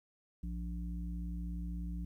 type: harmonic tone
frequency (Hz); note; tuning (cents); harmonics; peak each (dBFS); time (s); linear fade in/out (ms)
58.27; A#1; 0; 1 / 3 / 5; -38 / -42 / -52; 0.43-2.05; 5
effects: 12-bit